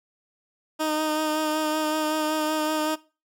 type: tone with vibrato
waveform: 15% pulse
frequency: 309.1 Hz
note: D#4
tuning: 11 cents flat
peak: -17 dBFS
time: 0.79-2.96 s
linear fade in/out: 20 ms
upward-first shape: sine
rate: 5.3 Hz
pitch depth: 20 cents each way
effects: noise-tail reverb RT60 0.3 s tail -19 dB re dry